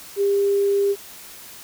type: tone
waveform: sine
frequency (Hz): 400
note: G4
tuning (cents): +35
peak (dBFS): -16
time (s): 0.16-0.96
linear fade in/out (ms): 50
effects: white hiss -41 dBFS RMS until 1.63 s